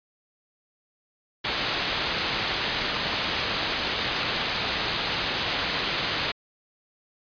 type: low-pass noise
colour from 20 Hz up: white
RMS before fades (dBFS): -28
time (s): 1.44-6.32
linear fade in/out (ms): 10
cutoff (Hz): 4600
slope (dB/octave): 48
effects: resampled to 11025 Hz